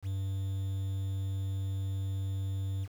triangle tone with quantisation, 96.7 Hz, G2, 23 cents flat, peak -29 dBFS, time 0.02-2.88 s, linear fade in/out 50 ms, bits 9, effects none

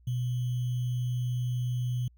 sine tone with sample-and-hold, 123.6 Hz, B2, 2 cents sharp, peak -27 dBFS, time 0.07-2.08 s, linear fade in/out 5 ms, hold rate 3150 Hz, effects added 60 Hz sine -56 dBFS peak until 2.17 s

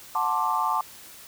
sine chord, D dominant seventh, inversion first, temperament just, 734.2 / 881 / 1057.2 / 1174.7 Hz, F#5 / A5 / C6 / D6, -14 / +2 / +18 / 0 cents, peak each -31 / -26 / -28 / -27 dBFS, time 0.15-0.81 s, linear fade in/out 2 ms, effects white hiss -46 dBFS RMS until 1.27 s

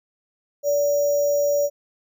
sine tone with sample-and-hold, 576 Hz, D5, 34 cents flat, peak -17 dBFS, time 0.63-1.7 s, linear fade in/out 50 ms, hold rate 6300 Hz, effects none

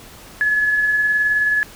sine tone with tremolo, 1704 Hz, G#6, 44 cents sharp, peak -13 dBFS, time 0.41-1.63 s, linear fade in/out 0 ms, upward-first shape sine, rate 19 Hz, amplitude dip 30%, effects pink hiss -41 dBFS RMS until 1.75 s

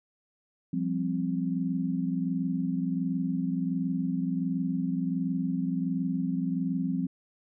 sine chord, F suspended second, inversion none, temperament equal, 174.61 / 196 / 261.6 Hz, F3 / G3 / C4, 0 / 0 / 0 cents, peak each -30 / -33 / -30 dBFS, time 0.73-7.07 s, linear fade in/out 5 ms, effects none

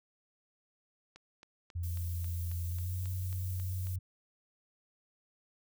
click train, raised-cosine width 0.2 ms, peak -35 dBFS, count 11, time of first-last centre 1.16-3.87 s, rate 3.69 Hz
sine tone with pitch glide, 86.1 to 92.28 Hz, F2 to F#2, -24 to -4 cents, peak -33 dBFS, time 1.75-3.99 s, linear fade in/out 10 ms, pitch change +120 cents, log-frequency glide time 2.67-3.04 s
violet noise, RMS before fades -48 dBFS, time 1.83-3.96 s, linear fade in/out 5 ms
effects none

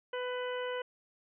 harmonic tone, 498.4 Hz, B4, 16 cents sharp, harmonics 1 / 2 / 3 / 4 / 5 / 6, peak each -35 / -42 / -43 / -47 / -53 / -46 dBFS, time 0.13-0.82 s, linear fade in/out 5 ms, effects none

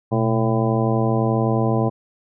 harmonic tone with a mistuned harmonic, 111.7 Hz, A2, 27 cents sharp, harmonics 1 / 2 / 3 / 4 / 5 / 6 / 7 / 9, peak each -20 / -23 / -25 / -26 / -27 / -28 / -28 / -30 dBFS, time 0.11-1.9 s, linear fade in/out 20 ms, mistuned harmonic 1, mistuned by +150 cents, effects none

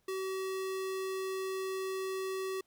square tone, 380.5 Hz, F#4, 48 cents sharp, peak -35 dBFS, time 0.08-2.61 s, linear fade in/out 5 ms, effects pink hiss -75 dBFS RMS until 2.66 s

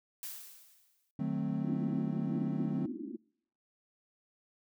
blue noise with exponential decay, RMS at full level -40 dBFS, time 0.23-1.11 s, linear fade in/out 1 ms, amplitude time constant 190 ms
triangle chord, D# diminished seventh, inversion none, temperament equal with one note detuned, 152.19 / 185 / 220 / 261.6 Hz, D#3 / F#3 / A3 / C4, -38 / 0 / 0 / 0 cents, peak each -35 dBFS, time 1.19-2.86 s, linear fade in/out 5 ms
pink band-pass noise, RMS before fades -40 dBFS, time 1.64-3.17 s, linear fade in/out 20 ms, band 220 to 350 Hz, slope 96 dB/octave
effects noise-tail reverb RT60 0.7 s tail -26 dB re dry

